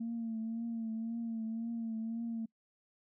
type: tone with vibrato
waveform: sine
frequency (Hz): 227.3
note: A#3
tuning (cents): -43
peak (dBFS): -34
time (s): 0-2.46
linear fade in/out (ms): 10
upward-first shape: triangle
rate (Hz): 1.9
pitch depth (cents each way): 48
effects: noise-tail reverb RT60 0.1 s tail -26 dB re dry + tanh soft clip ceiling -31 dBFS